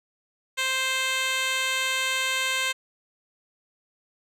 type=tone with band-pass filter; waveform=10% pulse; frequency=523.3 Hz; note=C5; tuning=in tune; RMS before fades=-26 dBFS; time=0.57-2.73 s; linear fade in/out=20 ms; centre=4100 Hz; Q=0.61; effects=none

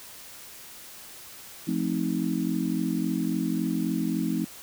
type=chord; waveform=sine; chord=F dominant seventh; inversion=none; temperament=just; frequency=174.61 / 218.3 / 261.9 / 314.3 Hz; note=F3 / A3 / C4 / Eb4; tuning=0 / -13 / +2 / +18 cents; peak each=-30 dBFS; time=1.67-4.45 s; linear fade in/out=10 ms; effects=white hiss -45 dBFS RMS until 4.62 s

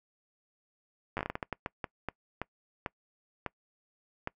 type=slowing click train; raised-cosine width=0.5 ms; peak=-18 dBFS; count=17; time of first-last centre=1.17-4.274 s; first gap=9 ms; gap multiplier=1.35; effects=noise-tail reverb RT60 0.1 s tail -24 dB re dry

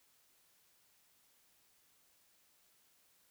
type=silence; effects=white hiss -71 dBFS RMS until 3.3 s

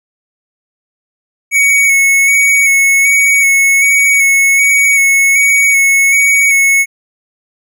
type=tone with vibrato; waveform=square; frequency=2222 Hz; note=C#7; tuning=4 cents sharp; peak=-7 dBFS; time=1.51-6.86 s; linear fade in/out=50 ms; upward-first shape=square; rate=1.3 Hz; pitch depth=19 cents each way; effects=none

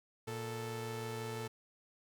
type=tone pair together; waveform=sawtooth; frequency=116.54 / 440.3 Hz; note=A#2 / A4; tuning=0 / +1 cents; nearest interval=octave + major seventh; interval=2301 cents; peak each=-38 / -38 dBFS; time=0.27-1.48 s; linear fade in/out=10 ms; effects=none

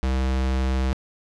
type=tone; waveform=square; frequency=65.2 Hz; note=C2; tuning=5 cents flat; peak=-21 dBFS; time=0.03-0.93 s; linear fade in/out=0 ms; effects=low-pass 6000 Hz 12 dB/octave

